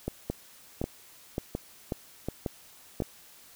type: two click trains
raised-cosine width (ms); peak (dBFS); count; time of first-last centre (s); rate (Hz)
2; -17 / -16; 5 / 6; 0.08-3.021 / 0.3-3.003; 1.36 / 1.85
effects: white hiss -54 dBFS RMS until 3.55 s